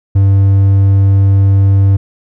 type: tone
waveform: triangle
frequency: 98 Hz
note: G2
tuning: in tune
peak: -3 dBFS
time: 0.15-1.97 s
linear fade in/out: 10 ms
effects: none